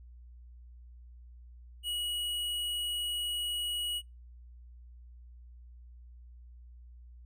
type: tone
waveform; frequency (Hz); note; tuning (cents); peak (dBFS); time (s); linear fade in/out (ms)
square; 2912; F#7; -28; -33; 1.83-4.02; 50
effects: noise-tail reverb RT60 0.2 s tail -25 dB re dry + added 60 Hz sine -49 dBFS peak until 7.25 s